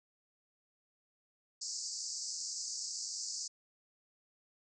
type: band-pass noise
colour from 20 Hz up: pink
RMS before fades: -41 dBFS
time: 1.61-3.48 s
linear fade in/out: 10 ms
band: 4600 to 7800 Hz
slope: 96 dB/octave
effects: none